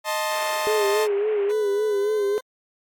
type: chord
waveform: sawtooth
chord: A diminished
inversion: second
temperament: equal with one note detuned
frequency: 622.3 / 880 / 1052.6 Hz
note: Eb5 / A5 / C6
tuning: 0 / 0 / +10 cents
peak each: -22 / -23 / -26 dBFS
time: 0.04-1.08 s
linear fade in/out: 50 ms
type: band-pass noise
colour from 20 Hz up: pink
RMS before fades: -39 dBFS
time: 0.31-1.52 s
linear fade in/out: 10 ms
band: 380 to 2800 Hz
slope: 48 dB/octave
type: tone with vibrato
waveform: sine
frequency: 415.3 Hz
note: G#4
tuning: in tune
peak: -19 dBFS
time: 0.67-2.38 s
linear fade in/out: 0 ms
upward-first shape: sine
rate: 3.6 Hz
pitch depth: 71 cents each way
type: tone with pitch glide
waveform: 20% pulse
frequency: 496.1 to 514.5 Hz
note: B4 to C5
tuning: +8 to -29 cents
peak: -29 dBFS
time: 1.49-2.41 s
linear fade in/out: 10 ms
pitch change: +63 cents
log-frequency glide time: 1.85-2.24 s
effects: MP3 96 kbps